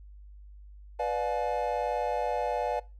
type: chord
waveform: triangle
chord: B diminished seventh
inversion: none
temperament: just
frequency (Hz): 493.9 / 592.7 / 711.2 / 853.4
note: B4 / D5 / F5 / Ab5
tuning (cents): 0 / +16 / +31 / +47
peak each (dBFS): -31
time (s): 0.99-2.8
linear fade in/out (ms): 10
effects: noise-tail reverb RT60 0.3 s tail -22 dB re dry + added 50 Hz sine -46 dBFS peak until 2.99 s